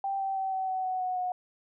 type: tone with pitch steps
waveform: sine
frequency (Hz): 784 / 775.9 / 767.9 / 759.9 / 752.1 / 744.3 / 736.6 / 729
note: G5 / G5 / G5 / F#5 / F#5 / F#5 / F#5 / F#5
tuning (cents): 0 / -18 / -36 / +46 / +28 / +10 / -8 / -26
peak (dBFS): -28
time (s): 0.04-1.32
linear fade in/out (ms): 2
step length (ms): 160
effects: none